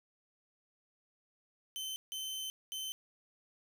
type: tone bursts at uneven times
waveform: sawtooth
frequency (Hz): 3074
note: G7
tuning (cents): -35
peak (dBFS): -35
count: 3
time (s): 1.76-1.96 / 2.12-2.5 / 2.72-2.92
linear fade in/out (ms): 0
effects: none